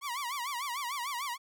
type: tone with vibrato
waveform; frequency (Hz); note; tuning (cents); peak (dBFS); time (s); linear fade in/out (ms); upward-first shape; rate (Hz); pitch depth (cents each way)
sawtooth; 1046.5; C6; 0; -30; 0.01-1.38; 50; sine; 6.7; 190
effects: none